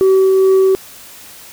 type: tone with tremolo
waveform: sine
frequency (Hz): 381.6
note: G4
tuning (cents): -47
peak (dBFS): -4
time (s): 0.01-0.75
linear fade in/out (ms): 0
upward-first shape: triangle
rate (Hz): 2.4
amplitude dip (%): 25
effects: tanh soft clip ceiling -6 dBFS + white hiss -37 dBFS RMS until 1.52 s